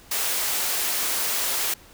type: high-pass noise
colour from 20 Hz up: white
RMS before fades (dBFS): -25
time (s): 0.11-1.74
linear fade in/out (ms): 5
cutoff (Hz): 370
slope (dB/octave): 12
effects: pink hiss -50 dBFS RMS until 1.93 s